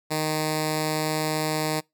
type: tone with notch filter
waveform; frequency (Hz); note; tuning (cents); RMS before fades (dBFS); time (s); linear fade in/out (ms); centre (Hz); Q
5% pulse; 155.2; D#3; -4; -26; 0.1-1.81; 20; 1400; 1.1
effects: noise-tail reverb RT60 0.2 s tail -26 dB re dry

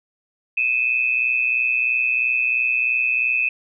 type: tone pair together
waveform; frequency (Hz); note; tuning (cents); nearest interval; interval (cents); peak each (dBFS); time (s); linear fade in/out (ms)
sine; 2495 / 2618; D#7 / E7; +4 / -13; minor second; 83; -20; 0.57-3.49; 5
effects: none

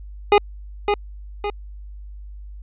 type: tone with echo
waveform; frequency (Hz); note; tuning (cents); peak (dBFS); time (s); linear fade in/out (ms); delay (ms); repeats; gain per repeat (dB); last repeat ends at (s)
25% pulse; 411.2; G#4; -17; -6; 0.32-0.38; 2; 560; 2; -6; 1.5
effects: added 50 Hz sine -34 dBFS peak until 2.62 s + resampled to 8000 Hz

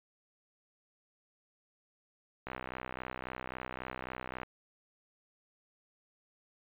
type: click train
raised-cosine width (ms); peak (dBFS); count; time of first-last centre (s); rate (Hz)
0.5; -24; 126; 2.47-4.432; 63.7
effects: resampled to 8000 Hz

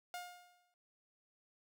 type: tone with exponential decay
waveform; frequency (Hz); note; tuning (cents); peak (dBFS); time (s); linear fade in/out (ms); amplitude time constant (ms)
sawtooth; 712; F5; +33; -37; 0.14-0.74; 1; 130
effects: none

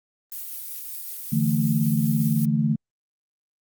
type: noise with tremolo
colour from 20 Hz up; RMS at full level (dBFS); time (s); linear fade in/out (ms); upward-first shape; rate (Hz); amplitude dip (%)
violet; -33; 0.32-2.45; 0; triangle; 5.3; 25
type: chord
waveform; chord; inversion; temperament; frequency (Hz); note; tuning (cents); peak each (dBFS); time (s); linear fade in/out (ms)
sine; D suspended second; none; equal with one note detuned; 146.83 / 164.81 / 221.4; D3 / E3 / A3; 0 / 0 / +11; -23 / -25 / -22; 1.32-2.76; 10
effects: Opus 24 kbps

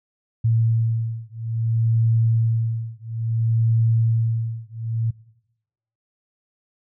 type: beating tone pair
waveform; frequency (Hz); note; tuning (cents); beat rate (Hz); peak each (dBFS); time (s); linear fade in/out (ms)
sine; 113.5 / 114.09; A#2 / A#2; -46 / -37; 0.59; -21; 0.44-5.11; 10
effects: noise-tail reverb RT60 0.9 s tail -22 dB re dry

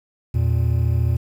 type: tone pair together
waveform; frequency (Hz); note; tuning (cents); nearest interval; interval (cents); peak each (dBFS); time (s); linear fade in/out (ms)
triangle; 82.41 / 116.55; E2 / A#2; 0 / 0; tritone; 600; -17; 0.34-1.17; 10
effects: 8-bit

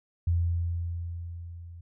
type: tone with level ramp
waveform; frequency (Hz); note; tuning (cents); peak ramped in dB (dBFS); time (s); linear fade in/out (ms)
sine; 85.4; F2; -38; -21 to -42; 0.27-1.81; 5
effects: none

